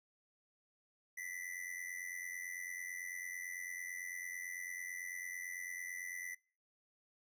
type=ring-modulated tone; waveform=square; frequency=1996 Hz; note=B6; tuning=18 cents sharp; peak=-40 dBFS; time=1.17-6.35 s; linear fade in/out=10 ms; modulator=44.5 Hz; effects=noise-tail reverb RT60 0.4 s tail -24 dB re dry